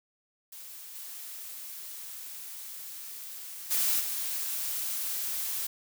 blue noise with level steps, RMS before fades -45 / -42 / -27 / -33 dBFS, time 0.52-5.67 s, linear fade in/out 5 ms, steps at 0.94 / 3.7 / 3.99 s, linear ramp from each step 20 ms, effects none

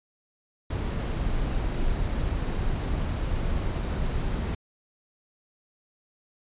brown noise, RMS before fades -27 dBFS, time 0.7-4.55 s, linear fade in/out 5 ms, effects resampled to 8000 Hz

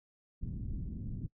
pink low-pass noise, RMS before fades -39 dBFS, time 0.41-1.28 s, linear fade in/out 20 ms, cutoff 230 Hz, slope 24 dB/octave, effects noise-tail reverb RT60 0.1 s tail -22 dB re dry

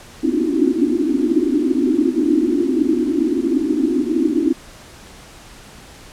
pink band-pass noise, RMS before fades -17 dBFS, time 0.23-4.53 s, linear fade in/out 10 ms, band 250 to 360 Hz, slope 96 dB/octave, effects pink hiss -41 dBFS RMS until 6.12 s + low-pass 10000 Hz 12 dB/octave

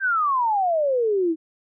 sine exponential sweep, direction down, 1607 to 311.1 Hz, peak -18 dBFS, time 0-1.36 s, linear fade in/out 50 ms, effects none

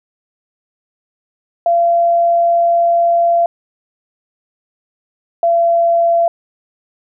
sine tone pair in turn, 684 / 678.9 Hz, F5 / F5, -36 / -49 cents, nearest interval unison, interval 13 cents, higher first, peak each -9 dBFS, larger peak neither, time 1.66-3.46 / 5.43-6.28 s, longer first, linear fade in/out 2 ms, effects none

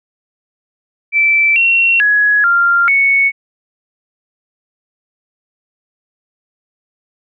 sine tone with pitch steps, 2327 / 2729 / 1677 / 1391 / 2216 Hz, D7 / F7 / G#6 / F6 / C#7, -17 / -41 / +16 / -7 / -1 cents, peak -8 dBFS, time 1.12-3.32 s, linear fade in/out 50 ms, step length 440 ms, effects none

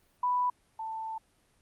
sine tone pair in turn, 990 / 887.1 Hz, B5 / A5, +4 / +14 cents, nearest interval major second, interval 190 cents, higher first, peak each -25 / -34 dBFS, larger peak first, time 0.23-0.5 / 0.79-1.18 s, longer second, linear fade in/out 5 ms, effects pink hiss -68 dBFS RMS until 1.61 s + Opus 32 kbps

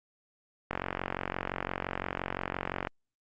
click train, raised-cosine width 0.5 ms, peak -16 dBFS, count 100, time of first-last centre 0.71-2.872 s, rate 45.8 Hz, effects Opus 48 kbps

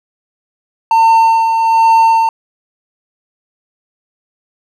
triangle tone with tremolo, 904 Hz, A5, 47 cents sharp, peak -3 dBFS, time 0.91-2.29 s, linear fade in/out 2 ms, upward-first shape sine, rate 1.2 Hz, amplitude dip 45%, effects none

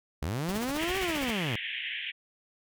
sawtooth linear two-way sweep, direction up then down, 64 to 392 to 100.5 Hz, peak -26 dBFS, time 0.22-1.56 s, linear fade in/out 5 ms, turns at 0.98 s
pink noise with tremolo, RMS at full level -36 dBFS, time 0.48-1.31 s, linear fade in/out 10 ms, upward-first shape sine, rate 15 Hz, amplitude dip 90%
white band-pass noise, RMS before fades -36 dBFS, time 0.77-2.12 s, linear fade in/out 20 ms, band 1700 to 3300 Hz, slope 96 dB/octave
effects none

